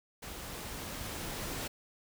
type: noise with level ramp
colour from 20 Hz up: pink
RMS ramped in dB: -44 to -38 dBFS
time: 0.22-1.68 s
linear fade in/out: 10 ms
effects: none